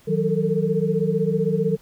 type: tone cluster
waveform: sine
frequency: 160.5 / 186.9 / 439.8 / 455.4 Hz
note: E3 / F#3 / A4 / A#4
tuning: -46 / +18 / -1 / -40 cents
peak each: -24 dBFS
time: 0.07-1.77 s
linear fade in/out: 20 ms
effects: pink hiss -55 dBFS RMS until 1.81 s